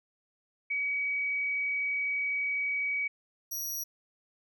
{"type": "tone pair in turn", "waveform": ["sine", "20% pulse"], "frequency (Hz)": [2268, 5773], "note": ["C#7", "F#8"], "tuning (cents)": [39, -44], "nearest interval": "octave + major third", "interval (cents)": 1617, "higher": "second", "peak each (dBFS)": [-28, -28], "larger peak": "neither", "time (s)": [[0.7, 3.08], [3.51, 3.84]], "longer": "first", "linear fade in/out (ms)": 10, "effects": []}